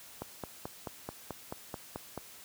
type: click train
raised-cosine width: 1 ms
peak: -23 dBFS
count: 10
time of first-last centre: 0.22-2.177 s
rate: 4.6 Hz
effects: white hiss -52 dBFS RMS until 2.44 s + high-pass 60 Hz 12 dB/octave